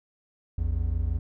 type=tone pair together; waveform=triangle; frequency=57.38 / 83.3 Hz; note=A#1 / E2; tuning=-27 / +19 cents; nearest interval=tritone; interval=646 cents; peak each=-25 / -25 dBFS; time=0.58-1.19 s; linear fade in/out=5 ms; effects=none